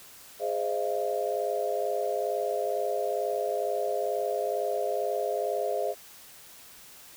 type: chord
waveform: sine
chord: F minor seventh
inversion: first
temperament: equal with one note detuned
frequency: 415.3 / 523.3 / 622.3 / 684.5 Hz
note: Ab4 / C5 / Eb5 / F5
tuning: 0 / 0 / 0 / -35 cents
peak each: -32 dBFS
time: 0.39-5.95 s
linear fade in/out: 50 ms
effects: white hiss -50 dBFS RMS until 7.16 s